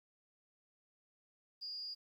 sine tone with amplitude modulation, 4833 Hz, D8, 49 cents sharp, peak -39 dBFS, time 1.61-1.95 s, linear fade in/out 20 ms, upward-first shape sine, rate 271 Hz, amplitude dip 55%, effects 12-bit

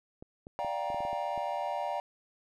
clicks, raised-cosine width 2 ms, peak -32 dBFS, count 9, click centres 0.225 / 0.469 / 0.647 / 0.902 / 0.945 / 1.005 / 1.051 / 1.13 / 1.377 s
triangle chord, G minor seventh, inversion second, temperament just, 588 / 705.6 / 784 / 940.8 Hz, D5 / F5 / G5 / Bb5, +2 / +18 / 0 / +16 cents, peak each -35 dBFS, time 0.59-2 s, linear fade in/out 0 ms
effects none

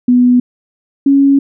sine tone pair in turn, 247 / 277.2 Hz, B3 / C#4, 0 / 0 cents, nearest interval major second, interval 200 cents, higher second, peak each -5 dBFS, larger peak neither, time 0.08-0.4 / 1.06-1.39 s, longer second, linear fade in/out 5 ms, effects none

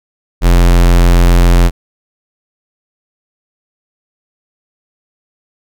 square tone, 43.53 Hz, F1, 5 cents flat, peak -5 dBFS, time 0.41-1.71 s, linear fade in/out 50 ms, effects none

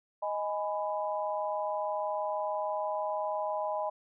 sine chord, G# minor, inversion second, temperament just, 623 / 830.6 / 996.7 Hz, D#5 / G#5 / B5, +2 / 0 / +16 cents, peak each -33 / -35 / -36 dBFS, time 0.22-3.9 s, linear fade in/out 10 ms, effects none

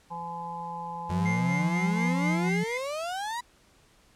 harmonic tone, 170 Hz, F3, 46 cents flat, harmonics 1 / 3 / 5 / 6, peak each -42 / -46 / -35 / -40 dBFS, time 0.1-2.5 s, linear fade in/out 20 ms
35% pulse exponential sweep, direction up, 87.31 to 987.8 Hz, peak -29 dBFS, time 1.09-3.41 s, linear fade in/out 10 ms
sine tone, 174.8 Hz, F3, 2 cents sharp, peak -25 dBFS, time 1.11-2.64 s, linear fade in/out 10 ms
triangle tone with tremolo, 2100 Hz, C7, 6 cents sharp, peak -28 dBFS, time 1.25-2.78 s, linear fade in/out 10 ms, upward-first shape sine, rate 4.1 Hz, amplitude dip 65%
effects pink hiss -61 dBFS RMS until 4.15 s + low-pass 10000 Hz 12 dB/octave

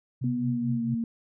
sine tone with tremolo, 129.8 Hz, C3, 13 cents flat, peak -25 dBFS, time 0.21-0.95 s, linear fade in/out 10 ms, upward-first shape triangle, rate 4.5 Hz, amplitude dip 95%
sine tone with pitch glide, 244.3 to 230.6 Hz, B3 to A#3, -19 to -19 cents, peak -26 dBFS, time 0.24-1.04 s, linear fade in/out 2 ms, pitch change -100 cents, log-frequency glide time 0.4-0.86 s
effects none

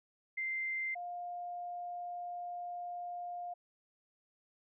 sine tone pair in turn, 2086 / 705.8 Hz, C7 / F5, -6 / +18 cents, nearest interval octave + perfect fifth, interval 1876 cents, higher first, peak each -34 / -39 dBFS, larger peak first, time 0.37-0.95 / 0.95-3.54 s, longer second, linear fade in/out 10 ms, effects none

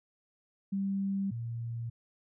sine tone pair in turn, 196 / 116.54 Hz, G3 / A#2, 0 / 0 cents, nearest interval major sixth, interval 900 cents, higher first, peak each -29 / -34 dBFS, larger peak first, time 0.72-1.31 / 1.31-1.9 s, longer neither, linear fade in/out 10 ms, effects none

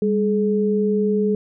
sine tone pair together, 200.6 / 424.7 Hz, G3 / G#4, +40 / +39 cents, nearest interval octave + minor second, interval 1299 cents, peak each -19 dBFS, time 0.02-1.35 s, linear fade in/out 2 ms, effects none

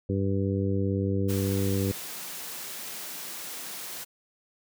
harmonic tone, 97.8 Hz, G2, 4 cents flat, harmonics 1 / 2 / 3 / 4 / 5, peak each -27 / -30 / -32 / -33 / -34 dBFS, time 0.09-1.92 s, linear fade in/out 5 ms
white high-pass noise, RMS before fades -38 dBFS, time 1.28-4.05 s, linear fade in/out 20 ms, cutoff 130 Hz, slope 48 dB/octave
effects none

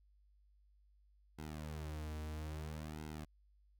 sawtooth tone with flanger, 76.9 Hz, D#2, 20 cents flat, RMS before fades -45 dBFS, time 1.38-3.25 s, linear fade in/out 10 ms, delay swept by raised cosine 1.7 to 5.7 ms, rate 0.6 Hz, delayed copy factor -0.95, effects added 50 Hz sine -66 dBFS peak until 3.79 s

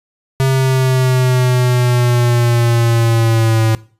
square exponential sweep, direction down, 133.8 to 111 Hz, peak -11 dBFS, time 0.4-3.75 s, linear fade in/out 0 ms, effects noise-tail reverb RT60 0.4 s tail -20 dB re dry + resampled to 32000 Hz

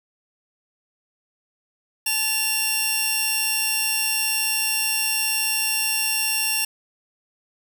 10% pulse tone pair together, 869 / 2759 Hz, A5 / F7, -22 / -22 cents, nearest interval octave + minor sixth, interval 2000 cents, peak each -23 / -12 dBFS, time 2.06-6.65 s, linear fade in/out 5 ms, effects none

